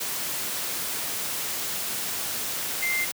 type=tone in noise; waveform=sine; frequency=2093 Hz; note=C7; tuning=in tune; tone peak=-24 dBFS; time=2.82-3.05 s; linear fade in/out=10 ms; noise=white; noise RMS=-30 dBFS; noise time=0-3.12 s; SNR=+3 dB; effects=high-pass 100 Hz 12 dB/octave